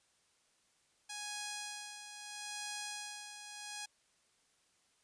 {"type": "tone with tremolo", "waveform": "5% pulse", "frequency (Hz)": 830.6, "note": "G#5", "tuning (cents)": 0, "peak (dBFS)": -28, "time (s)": [1.09, 3.86], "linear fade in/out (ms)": 10, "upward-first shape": "sine", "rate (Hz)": 0.76, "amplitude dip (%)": 60, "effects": ["white hiss -73 dBFS RMS until 5.03 s", "resampled to 22050 Hz"]}